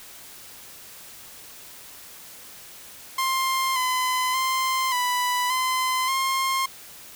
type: tone with pitch steps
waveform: sawtooth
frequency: 1055 / 1017 / 1045 / 990 / 1029 / 1064 Hz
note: C6 / C6 / C6 / B5 / C6 / C6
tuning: +14 / -50 / -2 / +4 / -29 / +29 cents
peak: -18 dBFS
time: 3.18-6.66 s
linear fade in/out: 5 ms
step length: 580 ms
effects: white hiss -44 dBFS RMS until 7.15 s